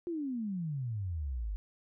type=exponential sweep; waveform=sine; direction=down; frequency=356.8 to 47.54 Hz; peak=-33 dBFS; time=0.07-1.56 s; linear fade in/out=0 ms; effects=none